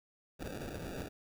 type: noise with sample-and-hold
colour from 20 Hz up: white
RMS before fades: -42 dBFS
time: 0.39-1.09 s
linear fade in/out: 20 ms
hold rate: 1050 Hz
effects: none